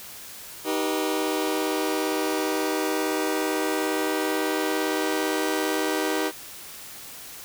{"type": "chord", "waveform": "sawtooth", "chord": "Eb augmented", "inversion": "none", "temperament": "just", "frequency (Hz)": [311.1, 388.9, 486.1], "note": ["Eb4", "G4", "B4"], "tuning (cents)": [0, -14, -28], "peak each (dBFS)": [-23, -24, -26], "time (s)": [0.64, 6.32], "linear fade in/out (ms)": 50, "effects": ["white hiss -41 dBFS RMS until 7.44 s"]}